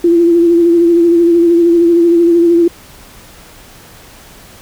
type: tone with vibrato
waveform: sine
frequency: 340.4 Hz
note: F4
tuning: 44 cents flat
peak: -5 dBFS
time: 0.04-2.68 s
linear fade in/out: 5 ms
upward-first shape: sine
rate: 13 Hz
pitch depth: 34 cents each way
effects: pink hiss -38 dBFS RMS until 4.61 s